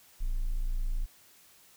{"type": "tone", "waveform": "triangle", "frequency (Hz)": 28.94, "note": "A#0", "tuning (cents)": -12, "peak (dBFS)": -24, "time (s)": [0.2, 1.06], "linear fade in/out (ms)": 20, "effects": ["tanh soft clip ceiling -23 dBFS", "white hiss -59 dBFS RMS until 1.76 s"]}